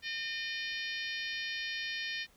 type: harmonic tone with a mistuned harmonic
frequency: 608 Hz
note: D#5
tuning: 40 cents flat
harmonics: 3 / 4 / 5 / 6 / 7 / 8 / 9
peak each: -39 / -41 / -43 / -45 / -46 / -47 / -48 dBFS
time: 0.02-2.27 s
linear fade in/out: 50 ms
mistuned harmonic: 9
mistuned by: +24 cents
effects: pink hiss -65 dBFS RMS until 2.36 s